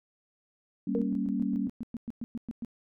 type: chord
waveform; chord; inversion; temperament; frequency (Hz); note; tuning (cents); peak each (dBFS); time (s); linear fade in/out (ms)
sine; G diminished; none; equal; 196 / 233.1 / 277.2; G3 / Bb3 / Db4; 0 / 0 / 0; -31 / -32 / -32; 0.87-1.68; 5
type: tone with exponential decay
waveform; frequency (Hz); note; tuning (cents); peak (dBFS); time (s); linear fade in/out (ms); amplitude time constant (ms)
sine; 466.2; A#4; 0; -25; 0.95-1.17; 0; 46
type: tone bursts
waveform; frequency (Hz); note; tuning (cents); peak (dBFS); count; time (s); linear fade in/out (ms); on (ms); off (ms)
sine; 233.1; A#3; 0; -32; 13; 0.99-2.648; 0; 26; 110
effects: none